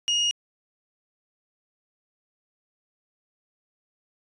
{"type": "tone", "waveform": "35% pulse", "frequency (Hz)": 2866, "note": "F7", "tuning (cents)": 44, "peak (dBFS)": -19, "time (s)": [0.08, 0.31], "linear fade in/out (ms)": 0, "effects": ["resampled to 22050 Hz"]}